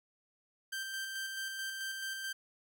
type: tone with tremolo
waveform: sawtooth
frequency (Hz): 1568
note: G6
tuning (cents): 0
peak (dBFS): -33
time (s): 0.72-2.33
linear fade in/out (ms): 10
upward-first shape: square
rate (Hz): 4.6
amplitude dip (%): 30
effects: none